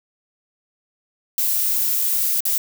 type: noise with dropouts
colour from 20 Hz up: violet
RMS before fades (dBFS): -20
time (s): 1.38-2.58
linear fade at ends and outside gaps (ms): 1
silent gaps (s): 2.405-2.453
effects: none